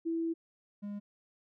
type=tone pair in turn; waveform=sine / triangle; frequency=330 / 204.4 Hz; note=E4 / G#3; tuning=+2 / -27 cents; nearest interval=minor sixth; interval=829 cents; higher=first; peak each=-30 / -35 dBFS; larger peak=first; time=0.05-0.34 / 0.82-1 s; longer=first; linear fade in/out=20 ms; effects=none